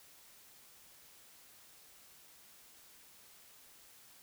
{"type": "silence", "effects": ["white hiss -60 dBFS RMS until 4.22 s"]}